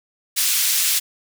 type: band-pass noise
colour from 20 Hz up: white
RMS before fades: -19 dBFS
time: 0.36-1 s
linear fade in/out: 20 ms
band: 2400 to 15000 Hz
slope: 12 dB/octave
effects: none